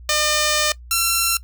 5% pulse tone pair in turn, 604 / 1355.9 Hz, D5 / E6, +48 / +48 cents, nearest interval octave + major second, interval 1400 cents, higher second, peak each -5 dBFS, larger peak neither, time 0.09-0.72 / 0.91-1.37 s, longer first, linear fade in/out 2 ms, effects noise-tail reverb RT60 0.1 s tail -19 dB re dry + added 60 Hz sine -37 dBFS peak until 1.43 s

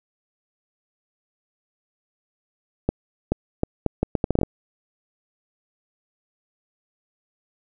accelerating click train, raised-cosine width 2 ms, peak -6 dBFS, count 12, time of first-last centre 2.89-4.433 s, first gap 430 ms, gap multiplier 0.73, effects none

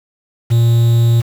triangle tone with quantisation, 116.8 Hz, A#2, 4 cents sharp, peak -6 dBFS, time 0.5-1.22 s, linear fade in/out 20 ms, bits 5, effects none

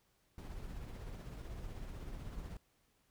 brown noise with tremolo, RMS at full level -44 dBFS, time 0.38-2.57 s, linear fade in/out 2 ms, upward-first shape triangle, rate 16 Hz, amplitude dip 40%, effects pink hiss -75 dBFS RMS until 3.1 s

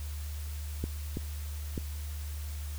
clicks, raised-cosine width 3 ms, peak -20 dBFS, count 3, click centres 0.84 / 1.171 / 1.778 s, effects added 74 Hz sine -35 dBFS peak until 2.78 s + white hiss -49 dBFS RMS until 2.78 s

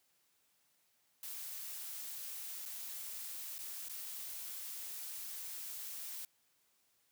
blue noise with dropouts, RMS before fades -45 dBFS, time 1.23-6.25 s, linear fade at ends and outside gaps 1 ms, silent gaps 2.654-2.659 / 3.582-3.589 / 3.885-3.896 s, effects white hiss -75 dBFS RMS until 7.11 s + high-pass 80 Hz 12 dB/octave

